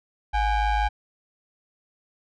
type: ring-modulated tone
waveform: square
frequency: 390.3 Hz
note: G4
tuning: 8 cents flat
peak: -18 dBFS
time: 0.33-0.89 s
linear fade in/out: 20 ms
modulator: 443 Hz
effects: low-pass 3000 Hz 12 dB/octave